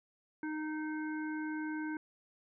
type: harmonic tone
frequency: 308.9 Hz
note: D#4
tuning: 12 cents flat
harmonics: 1 / 3 / 5 / 7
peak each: -36 / -47 / -44 / -53 dBFS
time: 0.43-1.97 s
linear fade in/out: 2 ms
effects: none